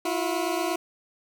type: tone pair together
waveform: 20% pulse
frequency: 330 / 358.5 Hz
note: E4 / F4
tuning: +2 / +45 cents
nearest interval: minor second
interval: 143 cents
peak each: -23 dBFS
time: 0.05-0.76 s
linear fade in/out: 5 ms
effects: none